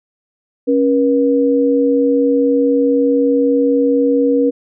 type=tone pair together; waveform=sine; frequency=275.6 / 480.1 Hz; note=C#4 / B4; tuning=-10 / -49 cents; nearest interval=minor seventh; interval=961 cents; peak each=-13 dBFS; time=0.67-4.51 s; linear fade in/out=20 ms; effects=none